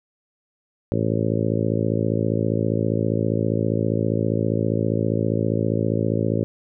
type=harmonic tone; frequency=55 Hz; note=A1; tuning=in tune; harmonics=2 / 3 / 4 / 5 / 6 / 7 / 8 / 9 / 10; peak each=-24 / -26 / -27 / -28 / -29 / -29 / -30 / -31 / -31 dBFS; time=0.92-6.44 s; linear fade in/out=0 ms; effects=none